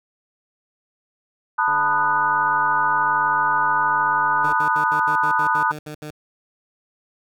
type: chord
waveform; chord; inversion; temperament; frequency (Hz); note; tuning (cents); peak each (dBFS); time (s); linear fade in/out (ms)
sine; B dominant seventh; third; just; 889 / 987.8 / 1234.7 / 1481.6; A5 / B5 / D#6 / F#6; +18 / 0 / -14 / +2; -22; 1.58-5.72; 10
type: click train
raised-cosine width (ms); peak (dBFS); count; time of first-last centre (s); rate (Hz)
1; -24; 417; 1.68-4.529; 146
type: tone bursts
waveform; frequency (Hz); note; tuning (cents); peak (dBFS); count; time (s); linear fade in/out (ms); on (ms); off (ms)
15% pulse; 151.4; D#3; -47; -25; 11; 4.44-6.106; 2; 86; 72
effects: none